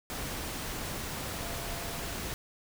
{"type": "tone in noise", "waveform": "sine", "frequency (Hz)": 682, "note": "F5", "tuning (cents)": -41, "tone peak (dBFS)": -46, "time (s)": [1.34, 2.14], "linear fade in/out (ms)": 0, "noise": "pink", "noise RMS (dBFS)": -37, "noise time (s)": [0.1, 2.34], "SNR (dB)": -12, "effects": []}